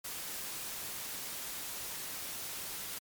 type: noise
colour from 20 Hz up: white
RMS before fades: -41 dBFS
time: 0.04-2.99 s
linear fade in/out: 10 ms
effects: MP3 96 kbps